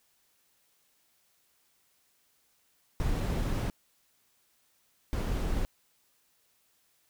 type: noise bursts at uneven times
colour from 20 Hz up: brown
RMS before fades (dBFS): -30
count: 2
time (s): 3-3.7 / 5.13-5.65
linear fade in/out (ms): 0
effects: white hiss -70 dBFS RMS until 7.09 s